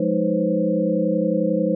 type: tone cluster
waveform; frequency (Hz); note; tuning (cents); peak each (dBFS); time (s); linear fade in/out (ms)
sine; 178.1 / 209.8 / 312.2 / 503 / 534; F3 / G#3 / D#4 / B4 / C5; +34 / +18 / +6 / +32 / +35; -24; 0-1.75; 5
effects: none